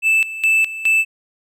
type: tone with tremolo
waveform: triangle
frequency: 2637 Hz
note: E7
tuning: in tune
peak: -10 dBFS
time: 0.02-1.05 s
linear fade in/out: 50 ms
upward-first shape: square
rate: 2.4 Hz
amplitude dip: 80%
effects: none